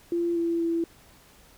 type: tone with pitch steps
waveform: sine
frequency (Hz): 342.5 / 336.8 / 334.1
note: F4 / E4 / E4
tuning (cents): -34 / +37 / +23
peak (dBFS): -23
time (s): 0.12-0.84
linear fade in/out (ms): 2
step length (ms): 240
effects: pink hiss -55 dBFS RMS until 1.57 s